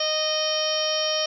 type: harmonic tone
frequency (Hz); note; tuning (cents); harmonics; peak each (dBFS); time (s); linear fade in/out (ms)
619; D#5; -9; 1 / 2 / 3 / 4 / 5 / 6 / 7 / 8 / 9; -26 / -34 / -37 / -37 / -28 / -37 / -36 / -36 / -27; 0-1.26; 5
effects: none